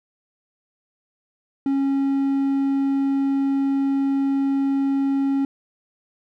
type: tone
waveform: triangle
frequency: 274.3 Hz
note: C#4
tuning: 18 cents flat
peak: -16 dBFS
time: 1.66-5.45 s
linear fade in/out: 2 ms
effects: none